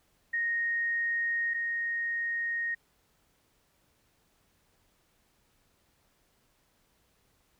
sine tone pair in turn, 1863 / 1863 Hz, A#6 / A#6, -2 / -2 cents, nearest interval unison, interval 0 cents, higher neither, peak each -27 / -29 dBFS, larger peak first, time 0.33-1.54 / 1.54-2.75 s, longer neither, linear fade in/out 10 ms, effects pink hiss -70 dBFS RMS until 7.59 s

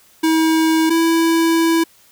square tone pair in turn, 320.7 / 329.7 Hz, E4 / E4, -48 / 0 cents, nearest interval unison, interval 48 cents, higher second, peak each -13 dBFS, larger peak neither, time 0.23-0.9 / 0.9-1.84 s, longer second, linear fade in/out 10 ms, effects white hiss -51 dBFS RMS until 2.11 s

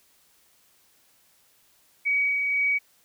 sine tone with tremolo, 2264 Hz, C#7, 36 cents sharp, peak -20 dBFS, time 2.05-2.79 s, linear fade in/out 20 ms, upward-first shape sine, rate 2 Hz, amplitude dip 30%, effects white hiss -62 dBFS RMS until 3.04 s

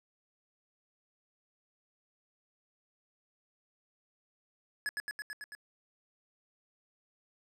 square tone with echo, 1700 Hz, G#6, 40 cents sharp, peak -32 dBFS, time 4.86-4.89 s, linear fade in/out 0 ms, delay 110 ms, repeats 6, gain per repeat -2 dB, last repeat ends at 5.55 s, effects low-pass 11000 Hz 12 dB/octave + 11-bit

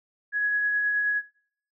sine tone with tremolo, 1674 Hz, G#6, 13 cents sharp, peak -21 dBFS, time 0.32-1.22 s, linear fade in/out 50 ms, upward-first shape triangle, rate 9.5 Hz, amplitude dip 30%, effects noise-tail reverb RT60 0.6 s tail -20 dB re dry

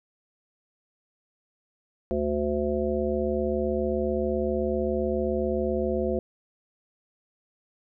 harmonic tone, 73.7 Hz, D2, 7 cents sharp, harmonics 1 / 3 / 5 / 7 / 9, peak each -33 / -30 / -28 / -29 / -33 dBFS, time 2.11-6.19 s, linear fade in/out 0 ms, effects none

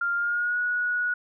sine tone with pitch glide, 1396.9 to 1460.4 Hz, F6 to F#6, 0 to -23 cents, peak -23 dBFS, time 0.01-1.14 s, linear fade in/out 5 ms, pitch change +77 cents, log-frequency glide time 0.15-0.58 s, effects none

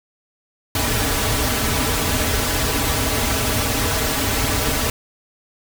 pink noise with comb filter, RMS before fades -20 dBFS, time 0.75-4.9 s, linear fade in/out 2 ms, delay 5.6 ms, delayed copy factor -0.85, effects none

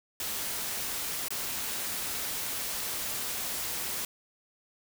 white noise with dropouts, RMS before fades -34 dBFS, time 0.2-4.05 s, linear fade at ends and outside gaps 2 ms, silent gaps 1.284-1.305 s, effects none

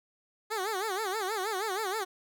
15% pulse tone with vibrato, 405.7 Hz, G#4, 41 cents flat, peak -24 dBFS, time 0.5-2.05 s, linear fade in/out 20 ms, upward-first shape sine, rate 6.3 Hz, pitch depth 180 cents each way, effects none

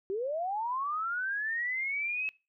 sine linear sweep, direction up, 370 to 2594 Hz, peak -30 dBFS, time 0.1-2.29 s, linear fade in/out 0 ms, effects noise-tail reverb RT60 0.3 s tail -23 dB re dry

